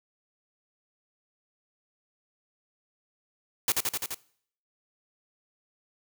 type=noise with echo; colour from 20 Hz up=white; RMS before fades=-24 dBFS; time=3.68-3.72 s; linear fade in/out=2 ms; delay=85 ms; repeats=5; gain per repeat=-2 dB; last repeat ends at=4.145 s; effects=noise-tail reverb RT60 0.6 s tail -21 dB re dry